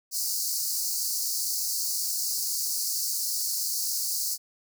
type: high-pass noise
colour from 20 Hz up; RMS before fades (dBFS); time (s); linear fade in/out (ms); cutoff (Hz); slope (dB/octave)
pink; -29; 0.11-4.38; 50; 4400; 96
effects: none